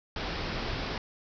pink low-pass noise, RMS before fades -34 dBFS, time 0.16-0.98 s, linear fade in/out 2 ms, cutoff 5400 Hz, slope 96 dB/octave, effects none

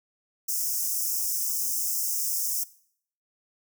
white high-pass noise, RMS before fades -28 dBFS, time 0.48-2.64 s, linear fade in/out 10 ms, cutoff 5200 Hz, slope 96 dB/octave, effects noise-tail reverb RT60 0.6 s tail -19 dB re dry

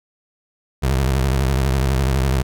25% pulse tone with vibrato, 66.4 Hz, C2, 26 cents sharp, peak -12 dBFS, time 0.82-2.43 s, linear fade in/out 20 ms, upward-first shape sine, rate 12 Hz, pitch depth 120 cents each way, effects none

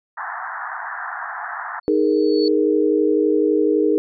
white band-pass noise, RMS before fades -29 dBFS, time 0.17-1.8 s, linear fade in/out 10 ms, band 700 to 1800 Hz, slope 96 dB/octave
sine tone with exponential growth, 4435 Hz, C#8, in tune, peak -24 dBFS, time 1.83-2.48 s, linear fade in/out 1 ms, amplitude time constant 140 ms
sine chord, D# suspended fourth, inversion none, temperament just, 311.1 / 414.8 / 466.7 Hz, D#4 / G#4 / A#4, 0 / -2 / +2 cents, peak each -18 / -18 / -20 dBFS, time 1.88-3.98 s, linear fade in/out 0 ms
effects none

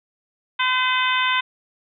harmonic tone, 510 Hz, C5, 44 cents flat, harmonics 2 / 3 / 4 / 5 / 6 / 7, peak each -22 / -24 / -25 / -26 / -27 / -27 dBFS, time 0.59-1.41 s, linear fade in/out 10 ms, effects none

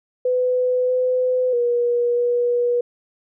sine tone with pitch steps, 502 / 506 / 480.4 / 483.6 Hz, B4 / B4 / B4 / B4, +28 / +42 / -48 / -36 cents, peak -16 dBFS, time 0.25-2.81 s, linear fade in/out 5 ms, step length 640 ms, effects none

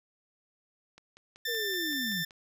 click train, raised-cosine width 0.2 ms, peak -34 dBFS, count 8, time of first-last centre 0.98-2.308 s, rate 5.27 Hz
20% pulse tone, 1781 Hz, A6, 21 cents sharp, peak -26 dBFS, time 1.45-2.25 s, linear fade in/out 5 ms
sine linear sweep, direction down, 489.4 to 152.9 Hz, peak -35 dBFS, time 1.47-2.24 s, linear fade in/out 20 ms
effects none

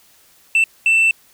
sine tone bursts at uneven times, 2669 Hz, E7, 21 cents sharp, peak -8 dBFS, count 2, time 0.55-0.64 / 0.86-1.11 s, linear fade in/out 2 ms, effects tanh soft clip ceiling -10 dBFS + white hiss -52 dBFS RMS until 1.33 s

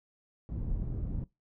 pink low-pass noise, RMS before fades -34 dBFS, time 0.49-1.24 s, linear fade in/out 2 ms, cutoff 190 Hz, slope 12 dB/octave, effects noise-tail reverb RT60 0.2 s tail -21 dB re dry

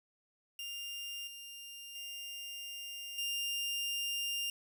sawtooth tone with level steps, 2800 Hz, F7, 4 cents sharp, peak -37 / -43 / -39 / -31 dBFS, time 0.59-4.5 s, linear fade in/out 2 ms, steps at 1.27 / 1.95 / 3.18 s, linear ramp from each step 5 ms, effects 10-bit

